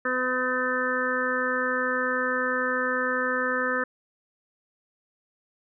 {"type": "harmonic tone with a mistuned harmonic", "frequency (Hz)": 253.5, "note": "B3", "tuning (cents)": 45, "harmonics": [1, 2, 4, 5, 6, 7], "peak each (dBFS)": [-33, -29, -36, -30, -30, -29], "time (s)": [0.05, 3.84], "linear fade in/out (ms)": 5, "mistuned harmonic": 6, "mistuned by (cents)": 15, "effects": []}